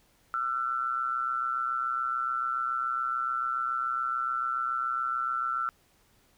sine tone with amplitude modulation, 1346 Hz, E6, 36 cents sharp, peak -24 dBFS, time 0.34-5.69 s, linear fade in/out 0 ms, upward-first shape sine, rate 127 Hz, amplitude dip 70%, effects pink hiss -65 dBFS RMS until 6.37 s

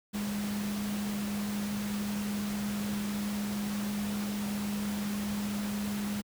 sine tone in noise, 205.7 Hz, G#3, 16 cents flat, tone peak -31 dBFS, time 0.13-6.22 s, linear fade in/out 20 ms, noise pink, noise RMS -40 dBFS, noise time 0.13-6.22 s, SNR +6 dB, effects high-pass 80 Hz 12 dB/octave

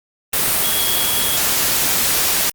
sine tone in noise, 3322 Hz, G#7, in tune, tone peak -22 dBFS, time 0.64-1.37 s, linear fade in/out 5 ms, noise white, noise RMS -17 dBFS, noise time 0.33-2.5 s, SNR -8 dB, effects Opus 32 kbps

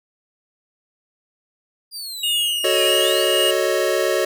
sawtooth exponential two-way sweep, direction down then up, 4859 to 2404 to 4859 Hz, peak -26 dBFS, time 1.91-3.26 s, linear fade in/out 50 ms, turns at 2.84 s
square tone with tremolo, 2860 Hz, F7, 41 cents sharp, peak -18 dBFS, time 2.23-3.51 s, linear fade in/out 5 ms, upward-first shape sine, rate 1.8 Hz, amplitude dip 40%
square chord, D# half-diminished seventh, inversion first, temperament equal, 370 / 440 / 554.4 / 622.3 Hz, F#4 / A4 / C#5 / D#5, 0 / 0 / 0 / 0 cents, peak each -23 / -25 / -23 / -24 dBFS, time 2.64-4.25 s, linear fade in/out 5 ms
effects none

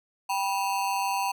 square ring-modulated tone, 883 Hz, A5, 6 cents sharp, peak -23 dBFS, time 0.29-1.32 s, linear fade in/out 10 ms, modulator 96.6 Hz, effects none

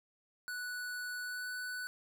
square tone with pitch glide, 1479 to 1491 Hz, F#6 to F#6, -1 to +13 cents, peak -39 dBFS, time 0.48-1.87 s, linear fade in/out 0 ms, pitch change +14 cents, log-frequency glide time 1.21-1.48 s, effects none

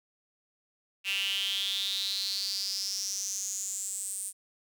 sawtooth tone with high-pass filter sweep, 196 Hz, G3, in tune, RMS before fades -33 dBFS, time 1.04-4.33 s, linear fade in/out 50 ms, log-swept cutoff 2700 to 9000 Hz, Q 8.5, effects none

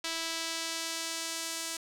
sawtooth tone with band-pass filter sweep, 328.4 Hz, E4, 6 cents flat, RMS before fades -36 dBFS, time 0.04-1.77 s, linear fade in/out 5 ms, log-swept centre 4600 to 7300 Hz, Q 1, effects 10-bit

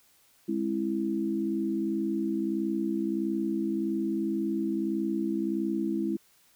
sine tone cluster, 206.9 / 268.2 / 329.9 Hz, G#3 / C4 / E4, -6 / +43 / +1 cents, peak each -31 / -34 / -29 dBFS, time 0.48-6.17 s, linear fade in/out 10 ms, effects white hiss -63 dBFS RMS until 6.55 s

